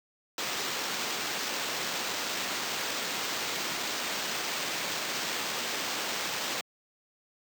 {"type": "noise with sample-and-hold", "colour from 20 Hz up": "violet", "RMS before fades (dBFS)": -33, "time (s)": [0.38, 6.61], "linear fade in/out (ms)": 2, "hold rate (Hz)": 11025, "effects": ["high-pass 200 Hz 12 dB/octave"]}